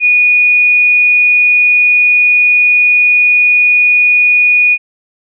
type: tone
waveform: sine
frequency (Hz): 2460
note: D#7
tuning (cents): -20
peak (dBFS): -5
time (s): 0-4.78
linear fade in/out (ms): 50
effects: none